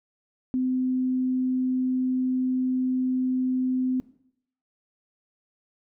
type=tone; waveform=sine; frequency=256.2 Hz; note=C4; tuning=36 cents flat; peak=-22 dBFS; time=0.54-4 s; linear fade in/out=0 ms; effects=noise-tail reverb RT60 0.7 s tail -18 dB re dry